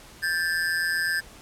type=ring-modulated tone; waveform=square; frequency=1665 Hz; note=G#6; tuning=4 cents sharp; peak=-21 dBFS; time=0.22-1.21 s; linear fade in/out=20 ms; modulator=83.8 Hz; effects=pink hiss -48 dBFS RMS until 1.41 s + low-pass 12000 Hz 12 dB/octave